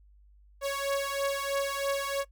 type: beating tone pair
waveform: sawtooth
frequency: 554 / 557.1 Hz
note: C#5 / C#5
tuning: -1 / +9 cents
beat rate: 3.1 Hz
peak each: -27 / -28 dBFS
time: 0.61-2.25 s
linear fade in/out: 50 ms
effects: noise-tail reverb RT60 0.1 s tail -21 dB re dry + added 50 Hz sine -55 dBFS peak until 2.31 s